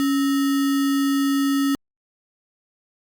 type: tone with sample-and-hold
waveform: sine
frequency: 277.4 Hz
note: C#4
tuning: 1 cent sharp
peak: -17 dBFS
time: 0-1.75 s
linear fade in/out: 0 ms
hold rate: 1575 Hz
effects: Opus 48 kbps